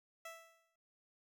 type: tone with exponential decay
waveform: 15% pulse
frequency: 659.3 Hz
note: E5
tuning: in tune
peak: -39 dBFS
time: 0.25-0.76 s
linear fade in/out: 5 ms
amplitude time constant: 110 ms
effects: none